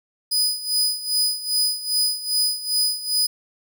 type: tone with tremolo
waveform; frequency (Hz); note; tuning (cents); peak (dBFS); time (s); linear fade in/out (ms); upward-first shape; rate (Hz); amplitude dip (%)
sawtooth; 4978; D#8; 0; -14; 0.31-3.27; 10; sine; 2.5; 80
effects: none